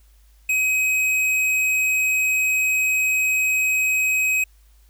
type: tone with hard clipping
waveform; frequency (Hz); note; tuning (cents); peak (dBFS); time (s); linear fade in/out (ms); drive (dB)
sine; 2532; D#7; +30; -19; 0.49-4.44; 5; 11
effects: added 52 Hz sine -50 dBFS peak until 4.89 s + white hiss -62 dBFS RMS until 4.89 s